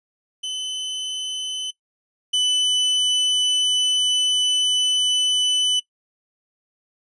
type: tone pair in turn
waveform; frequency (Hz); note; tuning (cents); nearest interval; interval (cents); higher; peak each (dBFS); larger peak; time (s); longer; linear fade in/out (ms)
40% pulse; 3027 / 2999; F#7 / F#7; +39 / +23; unison; 16; first; -24 / -16; second; 0.43-1.71 / 2.33-5.8; second; 10
effects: noise-tail reverb RT60 0.1 s tail -19 dB re dry + resampled to 22050 Hz